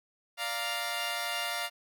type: chord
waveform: 10% pulse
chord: Bb major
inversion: first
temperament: equal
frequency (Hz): 587.3 / 698.5 / 932.3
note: D5 / F5 / Bb5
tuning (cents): 0 / 0 / 0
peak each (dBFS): -31 / -25 / -29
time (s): 0.37-1.7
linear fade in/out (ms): 50
effects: none